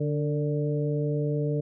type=harmonic tone with a mistuned harmonic; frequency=146.83 Hz; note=D3; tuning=in tune; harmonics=1 / 2 / 3 / 4; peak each=-26 / -33 / -30 / -36 dBFS; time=0-1.61 s; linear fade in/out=10 ms; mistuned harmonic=3; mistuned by=+34 cents; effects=none